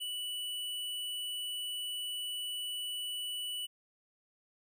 triangle tone with hard clipping, 2960 Hz, F#7, in tune, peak -37 dBFS, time 0-3.67 s, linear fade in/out 20 ms, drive 18 dB, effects none

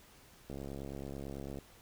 click train, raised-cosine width 2 ms, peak -30 dBFS, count 76, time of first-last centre 0.5-1.587 s, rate 69 Hz, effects pink hiss -60 dBFS RMS until 1.81 s

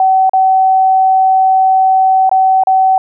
sine tone with dropouts, 760 Hz, F#5, 46 cents sharp, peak -6 dBFS, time 0-2.98 s, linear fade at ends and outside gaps 2 ms, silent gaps 0.295-0.334 / 2.294-2.314 / 2.636-2.671 s, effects none

